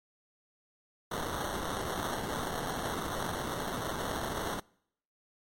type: noise with sample-and-hold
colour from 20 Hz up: blue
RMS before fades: -35 dBFS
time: 1.11-4.6 s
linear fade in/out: 5 ms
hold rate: 2450 Hz
effects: noise-tail reverb RT60 0.7 s tail -25 dB re dry + MP3 64 kbps